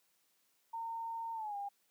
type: tone with pitch glide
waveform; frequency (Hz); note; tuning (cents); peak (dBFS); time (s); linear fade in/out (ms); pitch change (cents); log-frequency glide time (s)
sine; 914 to 804.9; A#5 to G5; -34 to +46; -38; 0.73-1.69; 10; -220; 1.34-1.56
effects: white hiss -75 dBFS RMS until 1.9 s + high-pass 150 Hz 12 dB/octave